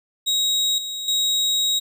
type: tone with level steps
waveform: 35% pulse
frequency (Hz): 3800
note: A#7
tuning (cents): +33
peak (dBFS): -16 / -25 / -16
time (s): 0.26-1.8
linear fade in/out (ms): 20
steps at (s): 0.78 / 1.08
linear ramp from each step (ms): 2
effects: none